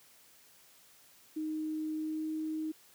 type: tone with pitch glide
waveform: sine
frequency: 311.1 to 313.3 Hz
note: D#4 to D#4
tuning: 0 to +12 cents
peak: -33 dBFS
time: 1.36-2.72 s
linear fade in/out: 10 ms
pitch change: +12 cents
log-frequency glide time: 1.94-2.3 s
effects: white hiss -61 dBFS RMS until 2.94 s + high-pass 80 Hz 12 dB/octave